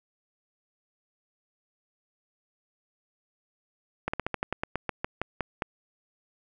slowing click train, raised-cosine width 0.5 ms, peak -13 dBFS, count 14, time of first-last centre 4.08-5.622 s, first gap 55 ms, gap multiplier 1.12, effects none

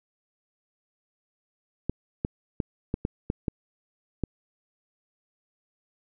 clicks, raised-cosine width 3 ms, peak -13 dBFS, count 8, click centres 1.896 / 2.249 / 2.602 / 2.941 / 3.051 / 3.301 / 3.482 / 4.237 s, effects none

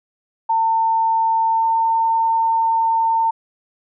sine tone with pitch glide, 900 to 905.2 Hz, A5 to A5, +39 to +49 cents, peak -14 dBFS, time 0.49-3.31 s, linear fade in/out 10 ms, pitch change +10 cents, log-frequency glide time 1.5-1.74 s, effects none

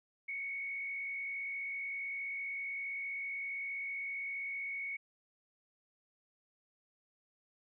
sine tone with frequency modulation, 2217 Hz, C#7, in tune, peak -37 dBFS, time 0.28-4.97 s, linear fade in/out 10 ms, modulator 55.3 Hz, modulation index 0.72, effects none

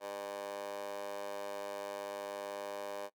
15% pulse tone with high-pass filter, 100.5 Hz, G2, 44 cents sharp, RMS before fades -42 dBFS, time 0-3.1 s, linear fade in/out 50 ms, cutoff 610 Hz, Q 10, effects noise-tail reverb RT60 0.1 s tail -22 dB re dry

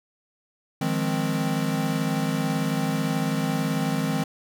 square chord, F minor seventh, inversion third, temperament equal with one note detuned, 156.37 / 174.61 / 207.7 / 261.6 Hz, Eb3 / F3 / Ab3 / C4, +9 / 0 / 0 / 0 cents, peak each -28 / -31 / -30 / -29 dBFS, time 0.81-4.24 s, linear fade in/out 5 ms, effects none

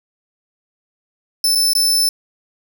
sawtooth tone with dropouts, 5280 Hz, E8, 2 cents sharp, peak -10 dBFS, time 1.44-2.09 s, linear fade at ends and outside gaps 2 ms, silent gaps 1.551-1.555 / 1.734-1.751 s, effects none

